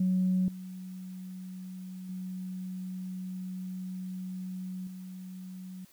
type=tone with level steps; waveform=sine; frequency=185 Hz; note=F#3; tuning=in tune; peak=-23 / -39 / -35 / -40 dBFS; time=0-5.85 s; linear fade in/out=5 ms; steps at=0.48 / 2.09 / 4.87 s; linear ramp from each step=2 ms; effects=tanh soft clip ceiling -19 dBFS + white hiss -61 dBFS RMS until 5.92 s